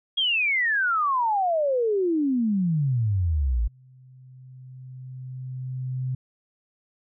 sine exponential sweep, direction down, 3321 to 52.5 Hz, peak -20 dBFS, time 0.17-3.68 s, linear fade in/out 10 ms
sine tone with exponential growth, 128.8 Hz, C3, 27 cents flat, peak -24 dBFS, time 2.51-6.15 s, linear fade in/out 5 ms, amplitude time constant 790 ms
effects none

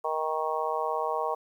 harmonic tone, 157 Hz, D#3, 16 cents sharp, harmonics 3 / 4 / 5 / 6 / 7, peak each -33 / -33 / -33 / -33 / -33 dBFS, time 0.04-1.35 s, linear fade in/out 10 ms, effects 10-bit

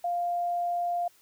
sine tone, 699 Hz, F5, 1 cent sharp, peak -26 dBFS, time 0.04-1.08 s, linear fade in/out 5 ms, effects white hiss -61 dBFS RMS until 1.21 s

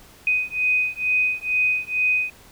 sine beating tone pair, 2499 / 2501.2 Hz, D#7 / D#7, +7 / +8 cents, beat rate 2.2 Hz, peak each -22 dBFS, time 0.27-2.3 s, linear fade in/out 2 ms, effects pink hiss -49 dBFS RMS until 2.51 s

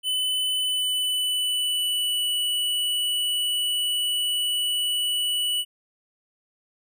square tone with pitch glide, 3011 to 2954 Hz, F#7 to F#7, +30 to -3 cents, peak -23 dBFS, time 0.03-5.65 s, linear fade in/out 50 ms, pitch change -33 cents, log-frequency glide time 0.52-2.36 s, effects none

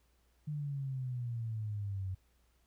sine exponential sweep, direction down, 151.8 to 92.5 Hz, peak -35 dBFS, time 0.47-2.15 s, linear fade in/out 10 ms, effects added 60 Hz sine -69 dBFS peak until 2.66 s + pink hiss -75 dBFS RMS until 2.66 s

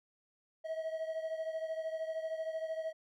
triangle beating tone pair, 639 / 652 Hz, D#5 / E5, +46 / -19 cents, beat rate 13 Hz, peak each -35 / -40 dBFS, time 0.64-2.93 s, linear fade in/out 20 ms, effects none

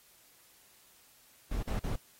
brown noise bursts, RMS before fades -33 dBFS, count 3, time 1.51-1.958 s, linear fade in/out 5 ms, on 120 ms, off 44 ms, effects white hiss -62 dBFS RMS until 2.19 s + AAC 48 kbps

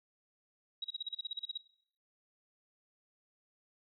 sine tone bursts, 3844 Hz, B7, 48 cents flat, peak -35 dBFS, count 13, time 0.82-1.576 s, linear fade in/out 5 ms, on 24 ms, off 37 ms, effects noise-tail reverb RT60 0.6 s tail -18 dB re dry

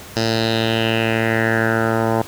10% pulse tone with low-pass filter sweep, 113 Hz, A2, 47 cents sharp, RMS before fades -18 dBFS, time 0.16-2.22 s, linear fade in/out 5 ms, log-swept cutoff 5200 to 1000 Hz, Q 4, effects pink hiss -37 dBFS RMS until 2.27 s + high-pass 60 Hz 12 dB/octave

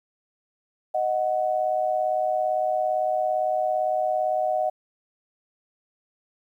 sine tone pair together, 622.3 / 740 Hz, D#5 / F#5, 0 / 0 cents, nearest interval minor third, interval 300 cents, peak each -24 / -24 dBFS, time 0.94-4.7 s, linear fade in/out 10 ms, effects 10-bit

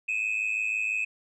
sine tone pair together, 2494 / 2600 Hz, D#7 / E7, +3 / -24 cents, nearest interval minor second, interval 73 cents, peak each -27 dBFS, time 0.08-1.05 s, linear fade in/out 10 ms, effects tanh soft clip ceiling -22 dBFS

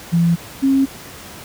sine tone pair in turn, 169.5 / 270.4 Hz, E3 / C#4, +49 / -43 cents, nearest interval minor sixth, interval 808 cents, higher second, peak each -11 dBFS, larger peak neither, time 0.12-0.36 / 0.62-0.86 s, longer neither, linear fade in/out 20 ms, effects pink hiss -36 dBFS RMS until 1.44 s + high-pass 60 Hz 12 dB/octave

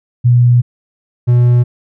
sine / triangle tone pair in turn, 121.8 / 121.8 Hz, B2 / B2, -24 / -24 cents, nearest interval unison, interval 0 cents, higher neither, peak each -5 / -4 dBFS, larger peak second, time 0.24-0.62 / 1.27-1.64 s, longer first, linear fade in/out 20 ms, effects none

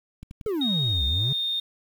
clicks, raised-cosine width 5 ms, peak -27 dBFS, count 4, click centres 0.23 / 0.311 / 0.412 / 0.462 s
triangle exponential two-way sweep, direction down then up, 456.3 to 65.41 to 146.3 Hz, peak -22 dBFS, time 0.46-1.33 s, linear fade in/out 5 ms, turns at 1.05 s
sine tone with pitch glide, 3729 to 3661 Hz, A#7 to A#7, 0 to -32 cents, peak -24 dBFS, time 0.61-1.6 s, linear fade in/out 5 ms, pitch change -32 cents, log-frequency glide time 0.88-1.03 s
effects 8-bit

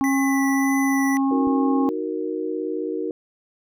harmonic tone, 271.4 Hz, C#4, 36 cents flat, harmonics 1 / 3 / 4, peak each -18 / -28 / -30 dBFS, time 0.01-1.89 s, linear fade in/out 0 ms
square tone with vibrato, 1985 Hz, B6, 8 cents sharp, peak -27 dBFS, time 0.04-1.17 s, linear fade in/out 0 ms, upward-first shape sine, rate 1.7 Hz, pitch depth 18 cents each way
sine chord, D# minor, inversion none, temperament equal, 311.1 / 370 / 466.2 Hz, D#4 / F#4 / A#4, 0 / 0 / 0 cents, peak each -28 dBFS, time 1.31-3.11 s, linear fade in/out 2 ms
click, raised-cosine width 3 ms, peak -24 dBFS, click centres 1.472 s
effects none

